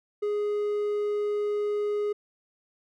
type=tone; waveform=triangle; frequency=415.3 Hz; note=G#4; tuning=in tune; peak=-23 dBFS; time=0.22-2.13 s; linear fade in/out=10 ms; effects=none